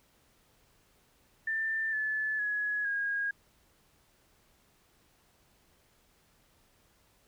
sine tone with pitch steps, 1783 / 1732.2 / 1682.9 / 1635 Hz, A6 / A6 / G#6 / G#6, +22 / -28 / +22 / -28 cents, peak -29 dBFS, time 1.47-3.31 s, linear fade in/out 5 ms, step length 460 ms, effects pink hiss -67 dBFS RMS until 7.27 s

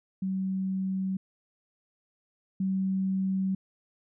sine tone pair in turn, 190 / 190.71 Hz, F#3 / G3, +46 / -47 cents, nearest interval unison, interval 7 cents, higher second, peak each -27 / -25 dBFS, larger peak second, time 0.22-1.17 / 2.6-3.55 s, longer neither, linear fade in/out 5 ms, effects none

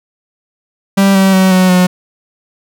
45% pulse tone with pitch steps, 196 / 192.3 / 188.67 / 185.11 / 181.61 Hz, G3 / G3 / F#3 / F#3 / F#3, 0 / -33 / +34 / +1 / -32 cents, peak -6 dBFS, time 0.97-1.87 s, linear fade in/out 10 ms, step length 180 ms, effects none

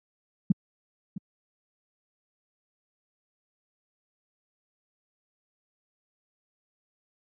sine tone with echo, 188.5 Hz, F#3, 32 cents sharp, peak -15 dBFS, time 0.5-0.52 s, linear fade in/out 5 ms, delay 660 ms, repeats 1, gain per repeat -15 dB, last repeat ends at 1.18 s, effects high-pass 100 Hz 12 dB/octave

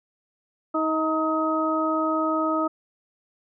harmonic tone with a mistuned harmonic, 316.2 Hz, D#4, 28 cents sharp, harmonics 1 / 2 / 3 / 4, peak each -25 / -27 / -33 / -25 dBFS, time 0.74-2.68 s, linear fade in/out 10 ms, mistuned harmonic 3, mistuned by -43 cents, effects none

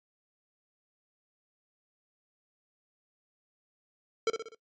square tone with echo, 450 Hz, A4, 39 cents sharp, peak -24 dBFS, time 4.27-4.3 s, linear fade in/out 2 ms, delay 62 ms, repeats 4, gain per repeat -6 dB, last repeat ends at 4.548 s, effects noise-tail reverb RT60 0.1 s tail -19 dB re dry + resampled to 16000 Hz

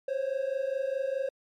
triangle tone pair together, 523.3 / 548.1 Hz, C5 / C#5, 0 / -20 cents, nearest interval minor second, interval 80 cents, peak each -29 / -28 dBFS, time 0.08-1.29 s, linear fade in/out 5 ms, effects tanh soft clip ceiling -19 dBFS + MP3 64 kbps

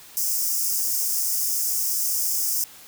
white high-pass noise, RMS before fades -24 dBFS, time 0.17-2.64 s, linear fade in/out 0 ms, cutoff 5000 Hz, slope 96 dB/octave, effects white hiss -46 dBFS RMS until 2.87 s

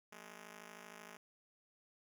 5% pulse ring-modulated tone, 209.8 Hz, G#3, 18 cents sharp, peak -38 dBFS, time 0.12-1.17 s, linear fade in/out 5 ms, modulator 26.5 Hz, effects none

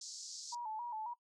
pink band-pass noise, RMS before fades -48 dBFS, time 0.01-0.55 s, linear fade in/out 5 ms, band 4500 to 7400 Hz, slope 48 dB/octave
sine tone with vibrato, 912 Hz, A#5, 38 cents flat, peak -39 dBFS, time 0.52-1.14 s, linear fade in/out 10 ms, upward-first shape square, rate 3.7 Hz, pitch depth 83 cents each way
effects noise-tail reverb RT60 0.1 s tail -20 dB re dry

